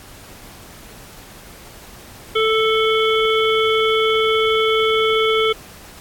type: harmonic tone with a mistuned harmonic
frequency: 440 Hz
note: A4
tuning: in tune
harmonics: 1 / 3 / 5 / 7 / 8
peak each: -16 / -21 / -23 / -24 / -25 dBFS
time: 2.35-5.53 s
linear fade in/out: 10 ms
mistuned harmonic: 8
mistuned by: -62 cents
effects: pink hiss -41 dBFS RMS until 6 s + AAC 64 kbps